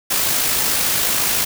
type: noise with amplitude modulation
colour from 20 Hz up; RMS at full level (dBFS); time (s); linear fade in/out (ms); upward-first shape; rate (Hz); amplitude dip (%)
white; -17; 0.1-1.45; 10; sine; 53.8; 30
effects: none